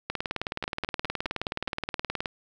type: two click trains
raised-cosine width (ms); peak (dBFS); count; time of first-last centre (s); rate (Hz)
0.3; -16 / -13; 6 / 42; 0.64-1.675 / 0.1-2.258; 4.83 / 19
effects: none